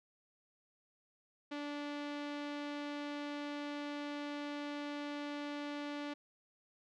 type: tone with low-pass filter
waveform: sawtooth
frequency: 291 Hz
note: D4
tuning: 16 cents flat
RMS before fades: -42 dBFS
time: 1.51-6.14 s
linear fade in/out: 10 ms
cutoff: 3700 Hz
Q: 1.2
effects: none